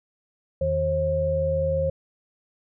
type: tone cluster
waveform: sine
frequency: 82 / 156.2 / 537 Hz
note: E2 / D#3 / C5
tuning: -9 / +7 / +45 cents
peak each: -28 / -30 / -22 dBFS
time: 0.61-1.9 s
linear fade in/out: 5 ms
effects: none